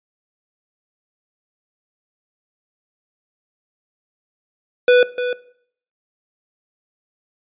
square tone with echo, 493.9 Hz, B4, in tune, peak -9 dBFS, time 4.88-5.03 s, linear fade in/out 2 ms, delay 300 ms, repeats 1, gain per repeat -10 dB, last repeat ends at 5.33 s, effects noise-tail reverb RT60 0.6 s tail -18 dB re dry + resampled to 8000 Hz

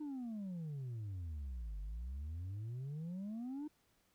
sine exponential two-way sweep, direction down then up, 309.2 to 48 to 309.2 Hz, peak -38 dBFS, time 0-3.68 s, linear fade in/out 10 ms, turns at 1.8 s, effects tanh soft clip ceiling -40 dBFS + pink hiss -75 dBFS RMS until 4.14 s

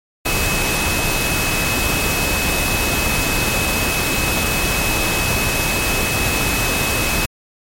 sine tone in noise, 2570 Hz, E7, 45 cents flat, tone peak -22 dBFS, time 0.25-7.26 s, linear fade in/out 10 ms, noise pink, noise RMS -19 dBFS, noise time 0.25-7.26 s, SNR -6 dB, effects MP3 64 kbps

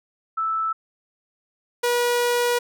sine / sawtooth tone pair in turn, 1316 / 483.1 Hz, E6 / B4, -3 / -38 cents, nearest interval octave + perfect fourth, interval 1735 cents, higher first, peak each -21 / -15 dBFS, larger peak second, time 0.37-0.73 / 1.83-2.59 s, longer second, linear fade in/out 10 ms, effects none

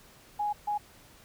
sine tone bursts at uneven times, 830.6 Hz, G#5, in tune, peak -27 dBFS, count 2, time 0.39-0.53 / 0.67-0.78 s, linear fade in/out 10 ms, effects pink hiss -56 dBFS RMS until 1.24 s

